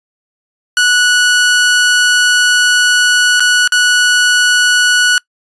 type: tone with dropouts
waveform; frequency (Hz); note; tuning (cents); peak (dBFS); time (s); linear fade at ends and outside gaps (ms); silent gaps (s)
sawtooth; 1472; F#6; -9; -4; 0.77-5.18; 1; 3.397-3.404 / 3.676-3.721
effects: noise-tail reverb RT60 0.1 s tail -24 dB re dry + resampled to 22050 Hz